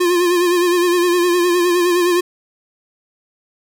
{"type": "tone with vibrato", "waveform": "square", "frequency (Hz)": 352.1, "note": "F4", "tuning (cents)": 14, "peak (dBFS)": -13, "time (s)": [0, 2.21], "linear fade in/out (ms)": 10, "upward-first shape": "sine", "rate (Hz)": 9.7, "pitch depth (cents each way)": 46, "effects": []}